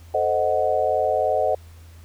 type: chord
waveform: sine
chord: A diminished seventh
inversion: none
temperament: equal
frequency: 440 / 523.3 / 622.3 / 740 Hz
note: A4 / C5 / Eb5 / Gb5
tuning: 0 / 0 / 0 / 0 cents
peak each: -27 / -24 / -22 / -23 dBFS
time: 0.14-1.55 s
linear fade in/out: 5 ms
effects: added 83 Hz sine -42 dBFS peak until 2.04 s + pink hiss -54 dBFS RMS until 2.04 s